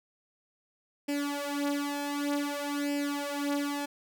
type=tone with flanger; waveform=sawtooth; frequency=287.1 Hz; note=D4; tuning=39 cents flat; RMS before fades=-32 dBFS; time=1.08-3.86 s; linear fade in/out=10 ms; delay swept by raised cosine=0.39 to 4.69 ms; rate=0.54 Hz; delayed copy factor=+0.85; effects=none